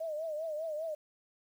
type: tone with vibrato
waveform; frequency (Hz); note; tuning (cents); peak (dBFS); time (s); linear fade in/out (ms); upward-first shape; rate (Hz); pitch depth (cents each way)
sine; 627; D#5; +13; -34; 0-0.95; 10; triangle; 5; 110
effects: 10-bit